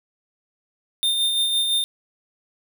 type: tone with tremolo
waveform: square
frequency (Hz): 3625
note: A#7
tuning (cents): -49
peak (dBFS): -18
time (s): 1.03-1.84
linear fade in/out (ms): 0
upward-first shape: sine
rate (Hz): 5.9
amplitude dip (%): 35
effects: none